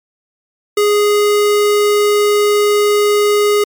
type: tone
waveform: square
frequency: 414.4 Hz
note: G#4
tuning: 4 cents flat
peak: -10 dBFS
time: 0.77-3.64 s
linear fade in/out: 5 ms
effects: MP3 96 kbps